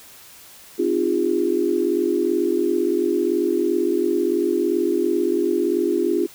sine tone cluster, 259.3 / 306.2 / 349.1 / 407 Hz, C4 / D#4 / F4 / G#4, -15 / -28 / -1 / -35 cents, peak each -27 / -25 / -20 / -23 dBFS, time 0.78-6.27 s, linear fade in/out 20 ms, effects white hiss -45 dBFS RMS until 6.34 s

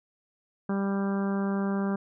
harmonic tone, 197.2 Hz, G3, 11 cents sharp, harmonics 1 / 2 / 3 / 4 / 5 / 6 / 7 / 8, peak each -26 / -34 / -39 / -41 / -42 / -42 / -44 / -44 dBFS, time 0.69-1.96 s, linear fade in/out 5 ms, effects none

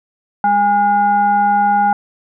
sine tone with frequency modulation, 818 Hz, G#5, 26 cents flat, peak -10 dBFS, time 0.44-1.93 s, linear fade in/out 2 ms, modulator 615 Hz, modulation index 0.51, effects none

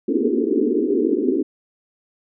white band-pass noise, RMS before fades -19 dBFS, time 0.08-1.43 s, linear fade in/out 10 ms, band 230 to 440 Hz, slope 96 dB/octave, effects none

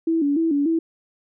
sine tone with vibrato, 305.8 Hz, D#4, 30 cents flat, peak -17 dBFS, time 0.07-0.79 s, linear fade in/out 5 ms, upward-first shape square, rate 3.4 Hz, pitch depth 120 cents each way, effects none

